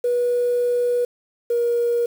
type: tone pair in turn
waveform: sine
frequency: 486.5 / 474.3 Hz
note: B4 / A#4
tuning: -26 / +30 cents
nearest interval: unison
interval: 44 cents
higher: first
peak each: -16 dBFS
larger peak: neither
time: 0.04-1.05 / 1.5-2.06 s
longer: first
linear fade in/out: 5 ms
effects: tanh soft clip ceiling -13 dBFS + 7-bit